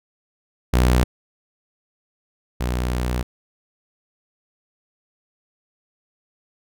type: tone pair in turn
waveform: sawtooth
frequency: 61.74 / 61.41 Hz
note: B1 / B1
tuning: 0 / -9 cents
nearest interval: unison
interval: 9 cents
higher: first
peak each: -10 / -17 dBFS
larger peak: first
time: 0.73-1.04 / 2.6-3.23 s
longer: second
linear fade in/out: 10 ms
effects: none